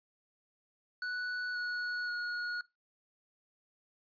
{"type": "tone with pitch steps", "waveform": "square", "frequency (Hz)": [1480, 1463.8, 1447.9], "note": ["F#6", "F#6", "F#6"], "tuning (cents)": [0, -19, -38], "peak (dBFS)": -35, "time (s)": [1.02, 2.61], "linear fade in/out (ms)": 2, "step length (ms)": 530, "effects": ["noise-tail reverb RT60 0.2 s tail -19 dB re dry", "resampled to 11025 Hz"]}